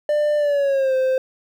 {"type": "tone with pitch glide", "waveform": "triangle", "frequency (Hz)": [595, 521], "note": ["D5", "C5"], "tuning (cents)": [22, -7], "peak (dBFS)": -14, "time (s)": [0.09, 1.18], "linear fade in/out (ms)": 2, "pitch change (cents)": -229, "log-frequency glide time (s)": [0.37, 0.95], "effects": ["9-bit"]}